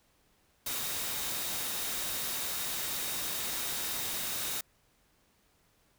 sine tone in noise, 3738 Hz, A#7, 4 cents sharp, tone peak -45 dBFS, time 0.66-4.61 s, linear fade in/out 5 ms, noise white, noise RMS -35 dBFS, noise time 0.66-4.61 s, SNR -13 dB, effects pink hiss -69 dBFS RMS until 5.98 s

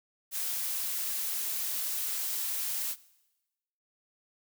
blue noise, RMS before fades -33 dBFS, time 0.31-2.96 s, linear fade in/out 50 ms, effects noise-tail reverb RT60 1.0 s tail -20 dB re dry

